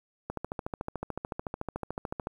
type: click train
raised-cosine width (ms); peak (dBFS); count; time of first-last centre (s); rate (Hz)
1; -19; 28; 0.3-2.271; 13.7
effects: 9-bit